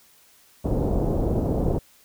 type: low-pass noise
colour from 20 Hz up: pink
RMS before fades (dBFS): -23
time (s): 0.64-1.79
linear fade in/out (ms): 10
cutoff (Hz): 650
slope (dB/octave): 24
effects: white hiss -56 dBFS RMS until 2.04 s